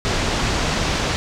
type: low-pass noise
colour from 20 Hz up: pink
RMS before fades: -21 dBFS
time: 0.05-1.16 s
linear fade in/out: 0 ms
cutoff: 6600 Hz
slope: 24 dB/octave
effects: none